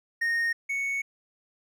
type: tone pair in turn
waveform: triangle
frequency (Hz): 1852 / 2218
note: A#6 / C#7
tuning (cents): -12 / 0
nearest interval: minor third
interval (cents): 312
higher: second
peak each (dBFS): -22 / -25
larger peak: first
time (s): 0.21-0.53 / 0.69-1.02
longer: second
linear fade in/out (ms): 10
effects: none